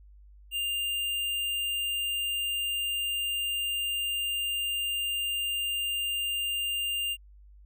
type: tone with hard clipping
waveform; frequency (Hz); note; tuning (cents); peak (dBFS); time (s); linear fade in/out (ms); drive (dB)
sine; 2800; F7; +4; -29; 0.51-7.17; 50; 18
effects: added 50 Hz sine -50 dBFS peak until 7.65 s